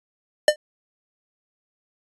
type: tone with exponential decay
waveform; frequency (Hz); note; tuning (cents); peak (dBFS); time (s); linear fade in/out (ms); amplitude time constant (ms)
square; 601; D5; +40; -8; 0.48-0.56; 2; 17
effects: resampled to 24000 Hz